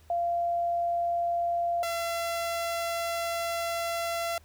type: tone pair in turn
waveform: sine / sawtooth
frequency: 690 / 677.8 Hz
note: F5 / E5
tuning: -21 / +48 cents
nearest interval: unison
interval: 31 cents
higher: first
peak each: -25 dBFS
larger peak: neither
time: 0.1-1.83 / 1.83-4.38 s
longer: second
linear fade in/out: 2 ms
effects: added 78 Hz sine -55 dBFS peak until 4.44 s + pink hiss -62 dBFS RMS until 4.44 s